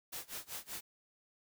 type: noise with tremolo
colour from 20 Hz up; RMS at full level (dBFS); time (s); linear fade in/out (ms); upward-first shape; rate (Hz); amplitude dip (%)
white; -42; 0.12-0.81; 10; sine; 5.2; 95
effects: none